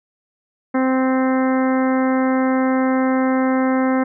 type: harmonic tone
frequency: 260.7 Hz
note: C4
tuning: 6 cents flat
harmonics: 1 / 2 / 3 / 4 / 5 / 6 / 7 / 8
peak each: -16 / -22 / -26 / -28 / -30 / -32 / -33 / -34 dBFS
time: 0.74-4.04 s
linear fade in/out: 10 ms
effects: none